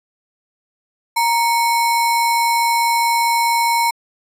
sine tone with sample-and-hold, 932.3 Hz, A#5, in tune, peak -13 dBFS, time 1.16-3.91 s, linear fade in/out 10 ms, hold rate 3150 Hz, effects resampled to 32000 Hz

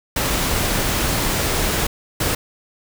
pink noise bursts at uneven times, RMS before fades -20 dBFS, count 2, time 0.16-1.87 / 2.2-2.35 s, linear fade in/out 5 ms, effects none

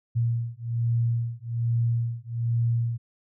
sine beating tone pair, 116.54 / 117.74 Hz, A#2 / A#2, 0 / +18 cents, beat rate 1.2 Hz, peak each -26 dBFS, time 0.15-2.98 s, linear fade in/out 20 ms, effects none

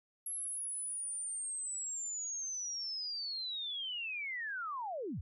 sine linear sweep, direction down, 11250 to 55 Hz, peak -37 dBFS, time 0.26-5.21 s, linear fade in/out 5 ms, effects none

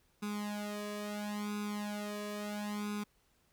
sawtooth tone with flanger, 207.7 Hz, G#3, in tune, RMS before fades -39 dBFS, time 0.22-3.04 s, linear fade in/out 10 ms, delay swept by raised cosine 0.8 to 1.75 ms, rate 0.74 Hz, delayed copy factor +0.9, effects pink hiss -72 dBFS RMS until 3.52 s

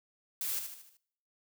blue noise with echo, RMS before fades -35 dBFS, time 0.41-0.59 s, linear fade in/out 2 ms, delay 76 ms, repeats 5, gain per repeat -6 dB, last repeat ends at 0.97 s, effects noise-tail reverb RT60 0.7 s tail -23 dB re dry

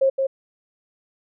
sine tone with echo, 537 Hz, C5, 45 cents sharp, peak -14 dBFS, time 0.01-0.1 s, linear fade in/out 10 ms, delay 170 ms, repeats 1, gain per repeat -4 dB, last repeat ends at 0.27 s, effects none

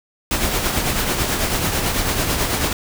pink noise with tremolo, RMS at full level -18 dBFS, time 0.31-2.73 s, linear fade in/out 2 ms, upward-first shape triangle, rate 9.1 Hz, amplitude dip 50%, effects none

